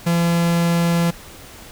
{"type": "tone", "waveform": "45% pulse", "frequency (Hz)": 170, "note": "F3", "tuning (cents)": -46, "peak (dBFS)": -15, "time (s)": [0.06, 1.11], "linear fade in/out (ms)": 10, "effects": ["pink hiss -40 dBFS RMS until 1.71 s"]}